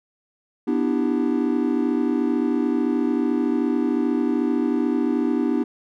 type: chord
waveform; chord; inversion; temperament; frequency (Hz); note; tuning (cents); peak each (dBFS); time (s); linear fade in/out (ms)
triangle; E minor seventh; second; equal with one note detuned; 246.9 / 296 / 329.6 / 392; B3 / D4 / E4 / G4; 0 / +14 / 0 / 0; -21 / -21 / -24 / -26; 0.67-5.64; 10
effects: none